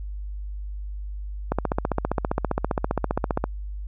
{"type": "click train", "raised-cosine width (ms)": 1, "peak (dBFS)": -8, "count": 30, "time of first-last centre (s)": [1.52, 3.441], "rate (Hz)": 15.1, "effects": ["added 50 Hz sine -30 dBFS peak until 3.87 s"]}